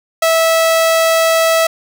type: tone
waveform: sawtooth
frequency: 653 Hz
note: E5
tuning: 17 cents flat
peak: -6 dBFS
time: 0.22-1.67 s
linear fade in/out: 5 ms
effects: none